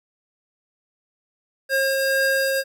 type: tone pair together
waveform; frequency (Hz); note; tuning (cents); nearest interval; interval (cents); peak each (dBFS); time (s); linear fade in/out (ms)
square; 538.6 / 1614; C#5 / G#6; -50 / -50; octave + perfect fifth; 1900; -22; 1.69-2.64; 50
effects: none